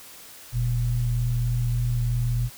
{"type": "tone pair together", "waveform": "sine", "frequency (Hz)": [41.08, 120], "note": ["E1", "B2"], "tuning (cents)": [-5, -49], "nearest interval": "octave + perfect fifth", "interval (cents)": 1856, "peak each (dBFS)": [-27, -22], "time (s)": [0.52, 2.5], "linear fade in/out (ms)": 50, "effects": ["white hiss -45 dBFS RMS until 2.57 s"]}